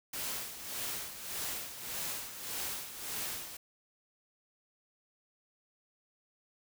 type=noise with tremolo; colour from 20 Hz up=white; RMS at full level=-37 dBFS; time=0.13-3.57 s; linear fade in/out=5 ms; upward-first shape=sine; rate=1.7 Hz; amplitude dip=65%; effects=none